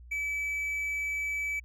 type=tone; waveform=triangle; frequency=2299 Hz; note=D7; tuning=37 cents flat; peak=-28 dBFS; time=0.11-1.6 s; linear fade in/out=10 ms; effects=added 60 Hz sine -47 dBFS peak until 1.64 s